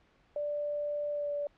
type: tone with pitch glide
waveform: sine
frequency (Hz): 587.3 to 579.9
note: D5 to D5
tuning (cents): 0 to -22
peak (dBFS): -31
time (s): 0.36-1.47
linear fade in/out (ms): 2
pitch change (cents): -22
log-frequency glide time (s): 1.11-1.31
effects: pink hiss -66 dBFS RMS until 1.57 s + low-pass 3000 Hz 12 dB/octave